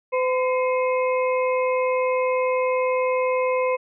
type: harmonic tone with a mistuned harmonic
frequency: 510 Hz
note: C5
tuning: 44 cents flat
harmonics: 1 / 2 / 4 / 5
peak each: -20 / -26 / -32 / -34 dBFS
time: 0.12-3.77 s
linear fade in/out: 20 ms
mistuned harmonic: 4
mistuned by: +82 cents
effects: none